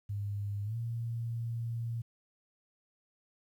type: tone with pitch glide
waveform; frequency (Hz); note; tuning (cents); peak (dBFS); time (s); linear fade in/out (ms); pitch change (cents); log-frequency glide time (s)
sine; 101.8 to 116.26; G#2 to A#2; -34 to -4; -33; 0.09-2.02; 10; +230; 0.64-0.76
effects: 11-bit